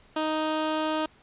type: tone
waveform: 15% pulse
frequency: 311.5 Hz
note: D#4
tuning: 2 cents sharp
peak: -19 dBFS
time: 0.16-1.06 s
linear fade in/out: 5 ms
effects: pink hiss -58 dBFS RMS until 1.22 s + resampled to 8000 Hz